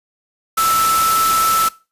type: tone in noise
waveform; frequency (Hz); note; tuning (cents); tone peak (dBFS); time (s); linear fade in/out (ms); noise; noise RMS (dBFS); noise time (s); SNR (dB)
sine; 1318.5; E6; 0; -13; 0.57-1.69; 10; white; -20; 0.57-1.69; +4
effects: noise-tail reverb RT60 0.3 s tail -20 dB re dry + resampled to 32000 Hz